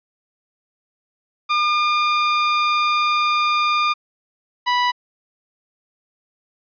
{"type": "tone pair in turn", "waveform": "sawtooth", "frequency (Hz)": [1207, 983.8], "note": ["D6", "B5"], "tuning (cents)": [47, -7], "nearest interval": "major third", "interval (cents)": 354, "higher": "first", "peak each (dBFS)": -12, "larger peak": "neither", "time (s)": [[1.49, 3.94], [4.66, 4.92]], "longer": "first", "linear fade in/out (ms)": 20, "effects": ["resampled to 11025 Hz"]}